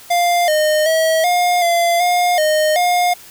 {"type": "tone with pitch steps", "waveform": "square", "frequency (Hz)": [699, 613, 643, 711, 687, 711, 616, 712], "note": ["F5", "D#5", "E5", "F5", "F5", "F5", "D#5", "F5"], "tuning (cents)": [1, -26, -43, 31, -29, 31, -17, 33], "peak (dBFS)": -13, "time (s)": [0.1, 3.14], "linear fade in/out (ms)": 10, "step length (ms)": 380, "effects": ["white hiss -40 dBFS RMS until 3.3 s"]}